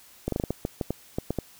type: clicks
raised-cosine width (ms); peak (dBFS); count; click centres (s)
2; -13; 12; 0.28 / 0.323 / 0.361 / 0.399 / 0.438 / 0.506 / 0.651 / 0.812 / 0.906 / 1.185 / 1.306 / 1.387
effects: white hiss -53 dBFS RMS until 1.59 s